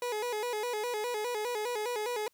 30% pulse tone with vibrato, 454.9 Hz, A#4, 42 cents flat, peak -29 dBFS, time 0.02-2.28 s, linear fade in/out 2 ms, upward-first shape square, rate 4.9 Hz, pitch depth 120 cents each way, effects white hiss -72 dBFS RMS until 2.33 s

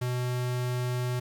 square tone, 124.3 Hz, B2, 12 cents sharp, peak -28 dBFS, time 0.01-1.2 s, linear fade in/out 10 ms, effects 10-bit

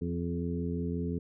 harmonic tone with a mistuned harmonic, 85.6 Hz, F2, 34 cents flat, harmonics 1 / 2 / 3 / 4 / 5, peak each -36 / -34 / -36 / -43 / -39 dBFS, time 0.01-1.19 s, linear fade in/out 10 ms, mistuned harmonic 4, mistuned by +22 cents, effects none

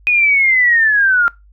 sine linear sweep, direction down, 2489 to 1378 Hz, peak -9 dBFS, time 0.07-1.28 s, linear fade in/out 0 ms, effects noise-tail reverb RT60 0.2 s tail -21 dB re dry + added 50 Hz sine -43 dBFS peak until 1.52 s

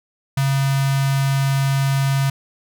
square tone with notch filter, 136.9 Hz, C#3, 21 cents flat, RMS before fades -18 dBFS, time 0.37-2.3 s, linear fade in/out 5 ms, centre 420 Hz, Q 0.81, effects none

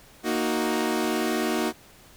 sawtooth chord, D# minor, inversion second, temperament equal, 233.1 / 311.1 / 370 Hz, A#3 / D#4 / F#4, 0 / 0 / 0 cents, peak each -24 dBFS, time 0.23-1.73 s, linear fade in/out 50 ms, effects pink hiss -52 dBFS RMS until 2.16 s

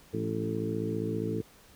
harmonic tone with a mistuned harmonic, 55 Hz, A1, in tune, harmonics 2 / 3 / 4 / 5 / 6 / 7 / 8, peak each -36 / -37 / -37 / -39 / -36 / -42 / -35 dBFS, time 0.13-1.42 s, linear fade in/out 10 ms, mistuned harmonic 3, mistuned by +48 cents, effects pink hiss -57 dBFS RMS until 1.75 s

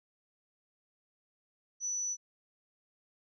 sine tone, 5950 Hz, F#8, 9 cents sharp, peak -32 dBFS, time 1.8-2.17 s, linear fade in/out 50 ms, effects none

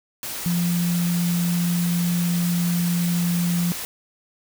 sine tone in noise, 173.7 Hz, F3, 9 cents flat, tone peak -19 dBFS, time 0.46-3.72 s, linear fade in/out 0 ms, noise white, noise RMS -31 dBFS, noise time 0.23-3.85 s, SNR +9 dB, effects none

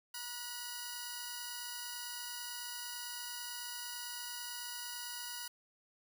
10% pulse tone cluster, 963 / 1459 / 4890 Hz, B5 / F#6 / D#8, -44 / -25 / -31 cents, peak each -39 / -37 / -39 dBFS, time 0.14-5.48 s, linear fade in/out 5 ms, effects none

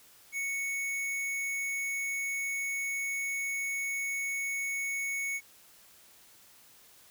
square tone, 2217 Hz, C#7, in tune, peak -32 dBFS, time 0.32-5.41 s, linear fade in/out 50 ms, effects white hiss -58 dBFS RMS until 7.1 s

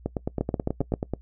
two click trains, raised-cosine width 2 ms, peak -13 / -11 dBFS, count 11 / 5, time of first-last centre 0.06-1.136 / 0.41-0.938 s, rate 9.29 / 7.57 Hz, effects noise-tail reverb RT60 0.1 s tail -22 dB re dry + added 60 Hz sine -46 dBFS peak until 1.21 s

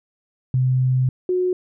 sine tone pair in turn, 128.6 / 364.6 Hz, C3 / F#4, -30 / -25 cents, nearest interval octave + tritone, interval 1805 cents, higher second, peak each -15 / -17 dBFS, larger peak first, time 0.54-1.09 / 1.29-1.53 s, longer first, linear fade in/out 2 ms, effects none

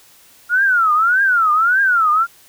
sine tone with vibrato, 1396.9 Hz, F6, in tune, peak -11 dBFS, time 0.49-2.27 s, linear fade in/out 50 ms, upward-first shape triangle, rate 1.7 Hz, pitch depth 270 cents each way, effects white hiss -48 dBFS RMS until 2.48 s

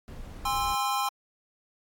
brown noise, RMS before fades -40 dBFS, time 0.08-0.75 s, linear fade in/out 0 ms
square chord, Ab augmented, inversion none, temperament equal with one note detuned, 812.1 / 1046.5 / 1318.5 Hz, Ab5 / C6 / E6, -39 / 0 / 0 cents, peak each -30 / -30 / -34 dBFS, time 0.45-1.09 s, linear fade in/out 5 ms
effects AAC 64 kbps

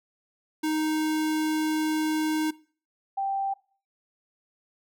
square / sine tone pair in turn, 311.1 / 783.9 Hz, D#4 / G5, 0 / 0 cents, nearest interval octave + major third, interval 1600 cents, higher second, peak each -25 dBFS, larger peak neither, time 0.63-2.51 / 3.17-3.54 s, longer first, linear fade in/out 10 ms, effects noise-tail reverb RT60 0.4 s tail -20 dB re dry

